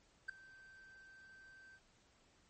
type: tone with ADSR envelope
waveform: triangle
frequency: 1556 Hz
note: G6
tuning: 13 cents flat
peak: -34 dBFS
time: 0.28-1.8 s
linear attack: 14 ms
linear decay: 3 ms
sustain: -22 dB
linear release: 54 ms
effects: pink hiss -71 dBFS RMS until 2.49 s + MP3 32 kbps